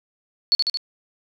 sine tone with echo, 4416 Hz, C#8, 7 cents flat, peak -13 dBFS, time 0.52-0.55 s, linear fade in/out 0 ms, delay 74 ms, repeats 3, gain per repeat -3 dB, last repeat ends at 0.772 s, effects none

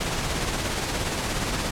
pink noise with tremolo, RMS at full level -25 dBFS, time 0-1.71 s, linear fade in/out 10 ms, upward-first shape triangle, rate 17 Hz, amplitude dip 40%, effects low-pass 9000 Hz 12 dB/octave

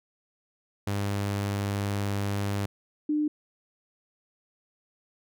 sawtooth / sine tone pair in turn, 100.7 / 300.7 Hz, G2 / D4, +47 / +41 cents, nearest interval octave + perfect fifth, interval 1894 cents, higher second, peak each -23 dBFS, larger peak neither, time 0.87-2.66 / 3.09-3.28 s, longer first, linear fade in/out 5 ms, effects none

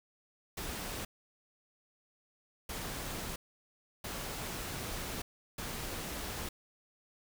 pink noise bursts at uneven times, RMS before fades -40 dBFS, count 4, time 0.57-1.05 / 2.69-3.36 / 4.04-5.22 / 5.58-6.49 s, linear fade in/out 5 ms, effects none

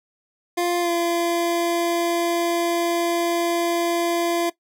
25% pulse tone with pitch glide, 349.2 to 341.8 Hz, F4 to F4, 0 to -37 cents, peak -16 dBFS, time 0.57-4.5 s, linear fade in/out 10 ms, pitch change -37 cents, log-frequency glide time 0.81-0.9 s, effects noise-tail reverb RT60 0.1 s tail -18 dB re dry

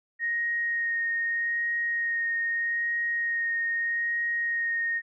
sine tone with vibrato, 1864.7 Hz, A#6, in tune, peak -25 dBFS, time 0.19-5.02 s, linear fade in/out 50 ms, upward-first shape sine, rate 0.8 Hz, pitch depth 11 cents each way, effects none

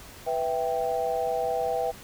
sine chord, E minor, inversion second, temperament equal, 493.9 / 659.3 / 784 Hz, B4 / E5 / G5, 0 / 0 / 0 cents, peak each -29 dBFS, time 0.26-1.92 s, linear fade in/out 20 ms, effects pink hiss -46 dBFS RMS until 2.03 s

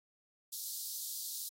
white high-pass noise, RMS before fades -41 dBFS, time 0.52-1.49 s, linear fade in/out 10 ms, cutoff 3800 Hz, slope 48 dB/octave, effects AAC 48 kbps

